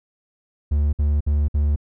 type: tone bursts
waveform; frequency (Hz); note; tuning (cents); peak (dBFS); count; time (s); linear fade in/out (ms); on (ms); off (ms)
triangle; 73.42; D2; 0; -14; 4; 0.71-1.761; 10; 220; 57
effects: none